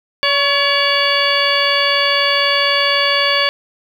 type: harmonic tone with a mistuned harmonic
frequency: 568 Hz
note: C#5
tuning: 42 cents sharp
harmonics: 1 / 2 / 3 / 4 / 5 / 6 / 8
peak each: -20 / -20 / -20 / -20 / -20 / -20 / -20 dBFS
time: 0.23-3.49 s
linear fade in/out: 0 ms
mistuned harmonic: 2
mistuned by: -35 cents
effects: 7-bit